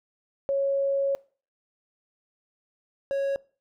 sine / triangle tone pair in turn, 552 / 552 Hz, C#5 / C#5, -7 / -7 cents, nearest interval unison, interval 0 cents, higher neither, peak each -22 dBFS, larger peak neither, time 0.49-1.15 / 3.11-3.36 s, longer first, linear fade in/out 0 ms, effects noise-tail reverb RT60 0.4 s tail -22 dB re dry

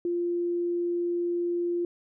sine tone, 347.5 Hz, F4, 9 cents flat, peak -25 dBFS, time 0.05-1.85 s, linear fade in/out 2 ms, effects none

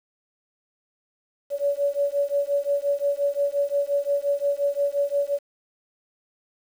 sine beating tone pair, 565 / 570.7 Hz, C#5 / D5, +33 / -50 cents, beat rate 5.7 Hz, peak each -24 dBFS, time 1.5-5.39 s, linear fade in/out 50 ms, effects 8-bit

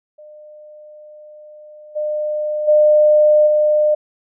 sine tone with level steps, 604 Hz, D5, 48 cents sharp, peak -37 / -18 / -8 / -11 dBFS, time 0.18-3.95 s, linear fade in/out 10 ms, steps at 1.95 / 2.67 / 3.46 s, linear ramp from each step 20 ms, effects none

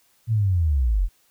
sine linear sweep, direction down, 116.54 to 38.71 Hz, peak -17 dBFS, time 0.27-1.09 s, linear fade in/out 50 ms, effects white hiss -62 dBFS RMS until 1.3 s

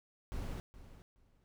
brown noise with echo, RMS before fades -40 dBFS, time 0.32-0.6 s, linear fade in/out 0 ms, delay 420 ms, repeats 2, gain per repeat -14 dB, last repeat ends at 1.44 s, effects none

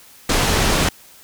pink low-pass noise, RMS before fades -17 dBFS, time 0.29-0.89 s, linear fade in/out 5 ms, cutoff 8700 Hz, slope 12 dB/octave, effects white hiss -46 dBFS RMS until 1.23 s

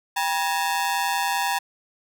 sawtooth ring-modulated tone, 879 Hz, A5, 2 cents flat, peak -15 dBFS, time 0.16-1.59 s, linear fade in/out 10 ms, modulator 85 Hz, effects none

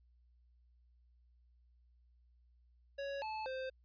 square tone with pitch steps, 557 / 870 / 522 Hz, C#5 / A5 / C5, +8 / -20 / -4 cents, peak -40 dBFS, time 2.98-3.7 s, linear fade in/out 10 ms, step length 240 ms, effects added 60 Hz sine -65 dBFS peak until 3.84 s + resampled to 11025 Hz

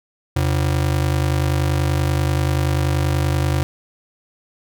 square ring-modulated tone, 107.1 Hz, A2, 46 cents flat, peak -14 dBFS, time 0.36-3.63 s, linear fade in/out 0 ms, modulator 25.2 Hz, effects none

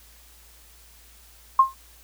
sine tone with exponential decay, 1064 Hz, C6, 29 cents sharp, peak -8 dBFS, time 1.59-1.74 s, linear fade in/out 5 ms, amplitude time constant 31 ms, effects added 57 Hz sine -53 dBFS peak until 2.03 s + white hiss -53 dBFS RMS until 2.03 s

